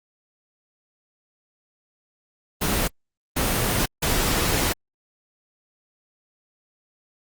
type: noise bursts at uneven times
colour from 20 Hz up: pink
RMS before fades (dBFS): -22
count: 3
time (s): 2.61-2.88 / 3.36-3.86 / 4.02-4.73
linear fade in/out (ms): 10
effects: Opus 24 kbps